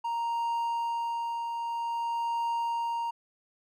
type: tone with tremolo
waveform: triangle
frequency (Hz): 932.3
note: A#5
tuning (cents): 0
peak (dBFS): -25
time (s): 0.04-3.11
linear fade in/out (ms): 10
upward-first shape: triangle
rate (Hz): 0.51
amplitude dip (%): 40
effects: none